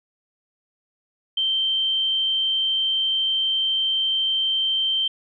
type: tone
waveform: sine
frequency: 3127 Hz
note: G7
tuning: 5 cents flat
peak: -19 dBFS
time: 1.37-5.08 s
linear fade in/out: 5 ms
effects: none